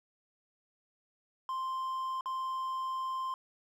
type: tone with dropouts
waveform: triangle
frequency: 1046.5 Hz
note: C6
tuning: in tune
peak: -31 dBFS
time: 1.49-3.34 s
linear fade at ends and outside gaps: 1 ms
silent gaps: 2.209-2.258 s
effects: none